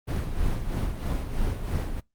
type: noise with tremolo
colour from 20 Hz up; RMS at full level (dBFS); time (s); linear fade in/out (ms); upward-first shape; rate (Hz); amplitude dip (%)
brown; -25; 0.07-2.01; 20; sine; 3.1; 55
effects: noise-tail reverb RT60 0.2 s tail -25 dB re dry + Opus 32 kbps